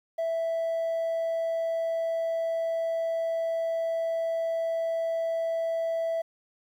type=tone; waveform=triangle; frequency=659.3 Hz; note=E5; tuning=in tune; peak=-23 dBFS; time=0.18-6.22 s; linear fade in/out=10 ms; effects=tanh soft clip ceiling -21 dBFS + 10-bit